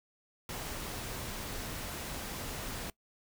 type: noise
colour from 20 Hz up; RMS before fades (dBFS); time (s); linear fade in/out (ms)
pink; -40; 0.49-2.9; 2
effects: noise-tail reverb RT60 0.1 s tail -21 dB re dry